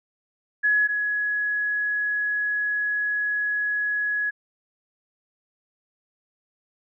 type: tone pair in turn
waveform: sine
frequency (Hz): 1688 / 1680.8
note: G#6 / G#6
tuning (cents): +28 / +20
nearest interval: unison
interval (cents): 8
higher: first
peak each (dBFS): -17 / -22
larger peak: first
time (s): 0.63-0.88 / 0.88-4.31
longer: second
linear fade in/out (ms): 20
effects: none